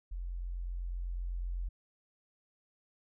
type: tone with level ramp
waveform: sine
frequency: 43.99 Hz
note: F1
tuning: 13 cents sharp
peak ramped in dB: -36 to -33 dBFS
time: 0.11-1.69 s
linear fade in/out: 10 ms
effects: none